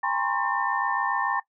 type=tone cluster; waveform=sine; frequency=805 / 909 / 1023 / 1090 / 1802 Hz; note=G5 / A#5 / C6 / C#6 / A6; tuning=+46 / -44 / -39 / -29 / +41 cents; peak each=-30 dBFS; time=0.03-1.4 s; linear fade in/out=5 ms; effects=noise-tail reverb RT60 0.1 s tail -19 dB re dry